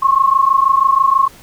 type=tone pair together; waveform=sine; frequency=1068.8 / 1095 Hz; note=C6 / C#6; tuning=+36 / -22 cents; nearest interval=unison; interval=42 cents; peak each=-12 dBFS; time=0.02-1.28 s; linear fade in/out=10 ms; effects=pink hiss -42 dBFS RMS until 1.42 s